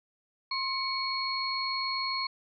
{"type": "tone cluster", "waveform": "sine", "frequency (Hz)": [1061, 2235, 4312], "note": ["C6", "C#7", "C#8"], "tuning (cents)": [24, 14, -49], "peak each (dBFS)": [-33, -36, -32], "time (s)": [0.51, 2.27], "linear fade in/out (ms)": 5, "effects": []}